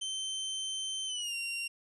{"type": "tone with pitch glide", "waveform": "sawtooth", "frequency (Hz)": [3100, 2762], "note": ["G7", "F7"], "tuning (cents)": [-20, -20], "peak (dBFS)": -31, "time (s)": [0.01, 1.68], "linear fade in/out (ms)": 10, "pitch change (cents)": -200, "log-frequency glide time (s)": [1.06, 1.35], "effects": ["resampled to 24000 Hz"]}